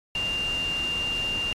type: tone in noise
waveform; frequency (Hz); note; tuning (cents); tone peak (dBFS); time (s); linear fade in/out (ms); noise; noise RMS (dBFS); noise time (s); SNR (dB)
sine; 2794; F7; 0; -25; 0.15-1.53; 2; pink; -35; 0.15-1.53; +7
effects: low-pass 7000 Hz 12 dB/octave + MP3 96 kbps